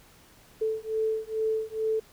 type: beating tone pair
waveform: sine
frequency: 438.4 / 440.7 Hz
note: A4 / A4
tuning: -6 / +3 cents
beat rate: 2.3 Hz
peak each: -29 dBFS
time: 0.61-2 s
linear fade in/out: 10 ms
effects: pink hiss -56 dBFS RMS until 2.12 s